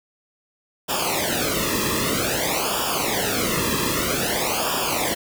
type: noise with flanger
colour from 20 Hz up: pink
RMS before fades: -23 dBFS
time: 0.88-5.15 s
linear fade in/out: 20 ms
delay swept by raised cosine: 0.48 to 1.37 ms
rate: 0.52 Hz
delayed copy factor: -1
effects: none